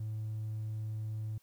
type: tone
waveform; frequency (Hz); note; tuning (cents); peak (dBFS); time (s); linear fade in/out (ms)
triangle; 108.6; A2; -22; -32; 0-1.38; 5
effects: tanh soft clip ceiling -31 dBFS + white hiss -70 dBFS RMS until 1.42 s